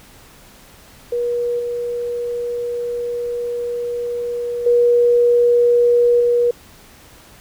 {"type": "tone with level steps", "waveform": "sine", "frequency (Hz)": 480.1, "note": "B4", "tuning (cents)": -49, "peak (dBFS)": [-17, -20, -10, -12], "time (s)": [1.12, 6.51], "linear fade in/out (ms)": 5, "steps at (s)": [1.59, 4.66, 6.2], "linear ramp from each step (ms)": 5, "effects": ["pink hiss -45 dBFS RMS until 7.4 s"]}